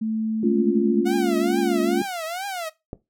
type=tone; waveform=sine; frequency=220 Hz; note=A3; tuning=in tune; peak=-22 dBFS; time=0.01-1.04 s; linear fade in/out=10 ms
type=chord; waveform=sine; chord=Bb minor seventh; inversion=third; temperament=just; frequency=209.8 / 233.1 / 279.7 / 349.6 Hz; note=Ab3 / Bb3 / Db4 / F4; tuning=+18 / 0 / +16 / +2 cents; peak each=-25 / -26 / -24 / -21 dBFS; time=0.43-2.02 s; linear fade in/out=5 ms
type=tone with vibrato; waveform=sawtooth; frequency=716 Hz; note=F5; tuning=43 cents sharp; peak=-24 dBFS; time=1.05-2.7 s; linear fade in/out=20 ms; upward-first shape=triangle; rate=2.3 Hz; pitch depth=230 cents each way
type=click; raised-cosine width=2 ms; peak=-18 dBFS; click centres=2.931 s
effects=noise-tail reverb RT60 0.2 s tail -17 dB re dry